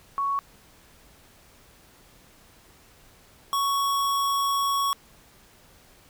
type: tone pair in turn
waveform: sine / square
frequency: 1113 / 1113 Hz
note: C#6 / C#6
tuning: +7 / +7 cents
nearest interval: unison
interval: 0 cents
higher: neither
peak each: -23 dBFS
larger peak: neither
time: 0.18-0.39 / 3.53-4.93 s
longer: second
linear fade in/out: 0 ms
effects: pink hiss -55 dBFS RMS until 6.09 s

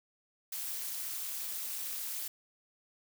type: noise with amplitude modulation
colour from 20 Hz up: blue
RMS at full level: -35 dBFS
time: 0.52-2.28 s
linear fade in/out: 5 ms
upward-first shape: sine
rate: 233 Hz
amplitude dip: 80%
effects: none

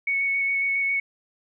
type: tone with vibrato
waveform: sine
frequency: 2217 Hz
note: C#7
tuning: in tune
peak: -21 dBFS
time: 0.07-1 s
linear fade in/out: 5 ms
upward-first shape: square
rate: 7.3 Hz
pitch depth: 9 cents each way
effects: none

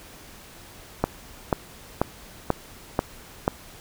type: click train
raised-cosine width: 1 ms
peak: -5 dBFS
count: 6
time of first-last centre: 1.04-3.479 s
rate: 2.05 Hz
effects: pink hiss -46 dBFS RMS until 3.8 s

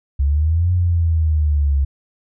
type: exponential two-way sweep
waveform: sine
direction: up then down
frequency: 67.7 to 90.3 to 68.2 Hz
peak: -13 dBFS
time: 0.19-1.85 s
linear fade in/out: 10 ms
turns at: 0.72 s
effects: none

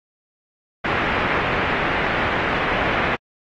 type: low-pass noise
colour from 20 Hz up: white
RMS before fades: -22 dBFS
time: 0.84-3.16 s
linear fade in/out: 10 ms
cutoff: 2200 Hz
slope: 24 dB/octave
effects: AAC 32 kbps

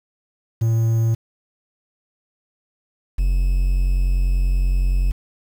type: tone pair in turn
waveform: triangle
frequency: 113.5 / 45.24 Hz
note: A#2 / F#1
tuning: -46 / -38 cents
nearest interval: octave + major third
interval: 1592 cents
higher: first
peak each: -13 dBFS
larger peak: neither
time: 0.61-1.15 / 3.18-5.12 s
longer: second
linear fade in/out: 10 ms
effects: 7-bit

